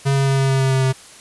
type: tone with pitch steps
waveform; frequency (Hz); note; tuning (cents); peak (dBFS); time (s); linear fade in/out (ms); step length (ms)
square; 137.7 / 136.83 / 135.96 / 135.1 / 134.24 / 133.39 / 132.55 / 131.71; C#3 / C#3 / C#3 / C#3 / C3 / C3 / C3 / C3; -11 / -22 / -33 / -44 / +45 / +34 / +23 / +12; -15; 0.05-0.93; 20; 110
effects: white hiss -42 dBFS RMS until 1.2 s + resampled to 24000 Hz